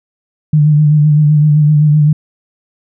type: tone with vibrato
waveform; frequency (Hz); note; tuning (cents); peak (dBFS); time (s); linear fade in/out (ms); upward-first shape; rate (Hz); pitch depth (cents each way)
sine; 150.3; D3; +40; -5; 0.53-2.13; 5; sine; 7.8; 37
effects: none